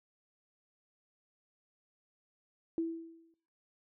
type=tone with exponential decay; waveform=sine; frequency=329.6 Hz; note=E4; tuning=in tune; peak=-28 dBFS; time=2.78-3.34 s; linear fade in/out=1 ms; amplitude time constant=120 ms; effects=noise-tail reverb RT60 0.5 s tail -18 dB re dry